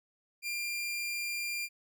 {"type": "tone", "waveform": "sawtooth", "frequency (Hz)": 2391, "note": "D7", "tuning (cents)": 30, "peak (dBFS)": -30, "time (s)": [0.42, 1.69], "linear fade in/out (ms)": 50, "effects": []}